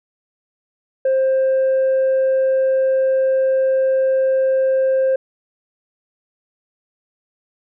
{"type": "tone", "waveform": "sine", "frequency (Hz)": 528, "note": "C5", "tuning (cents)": 16, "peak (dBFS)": -11, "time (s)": [1.05, 5.16], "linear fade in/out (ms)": 5, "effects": ["tanh soft clip ceiling -12 dBFS"]}